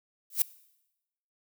violet noise with exponential growth, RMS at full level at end -19 dBFS, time 0.3-0.42 s, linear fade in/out 2 ms, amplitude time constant 25 ms, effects noise-tail reverb RT60 0.9 s tail -20 dB re dry

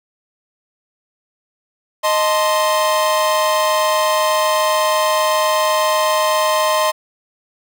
45% pulse chord, A diminished, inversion second, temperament equal, 622.3 / 880 / 1046.5 Hz, Eb5 / A5 / C6, 0 / 0 / 0 cents, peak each -17 / -23 / -17 dBFS, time 2.03-6.92 s, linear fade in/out 20 ms, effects none

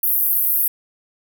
white band-pass noise, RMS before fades -18 dBFS, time 0.03-0.68 s, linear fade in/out 5 ms, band 12000 to 16000 Hz, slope 48 dB/octave, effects none

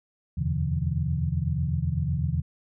sine tone cluster, 80.4 / 88.4 / 126.3 / 146.1 / 167.9 Hz, E2 / F2 / B2 / D3 / E3, -43 / +22 / +39 / -9 / +32 cents, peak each -29 / -33 / -30 / -29 / -31 dBFS, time 0.37-2.42 s, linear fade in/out 10 ms, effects none

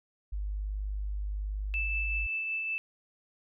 sine tone, 50.6 Hz, G#1, 44 cents flat, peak -31 dBFS, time 0.32-2.27 s, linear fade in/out 10 ms
sine tone with tremolo, 2637 Hz, E7, in tune, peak -29 dBFS, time 1.74-2.78 s, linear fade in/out 0 ms, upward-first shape triangle, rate 5.3 Hz, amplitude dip 30%
effects none

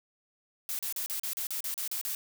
blue noise bursts, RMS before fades -34 dBFS, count 11, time 0.69-2.149 s, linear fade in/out 0 ms, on 99 ms, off 37 ms, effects none

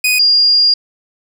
sawtooth / sine tone pair in turn, 2489 / 4822 Hz, D#7 / D8, 0 / +45 cents, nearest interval major seventh, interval 1145 cents, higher second, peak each -7 dBFS, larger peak neither, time 0.04-0.19 / 0.19-0.74 s, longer second, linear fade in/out 5 ms, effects none

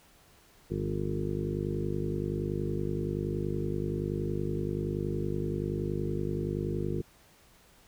harmonic tone with a mistuned harmonic, 50.6 Hz, G#1, 44 cents flat, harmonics 1 / 2 / 3 / 4 / 5 / 6 / 7 / 8 / 9, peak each -39 / -37 / -35 / -40 / -40 / -45 / -35 / -40 / -41 dBFS, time 0.7-7.02 s, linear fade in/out 10 ms, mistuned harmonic 4, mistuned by -28 cents, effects pink hiss -60 dBFS RMS until 7.87 s

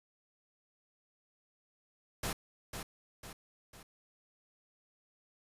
pink noise with echo, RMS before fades -36 dBFS, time 2.23-2.33 s, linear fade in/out 5 ms, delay 500 ms, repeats 3, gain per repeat -6 dB, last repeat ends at 3.83 s, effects resampled to 32000 Hz

